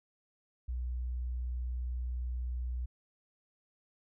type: tone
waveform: sine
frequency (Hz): 61.5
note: B1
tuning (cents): -7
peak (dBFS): -33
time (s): 0.68-2.86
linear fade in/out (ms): 10
effects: none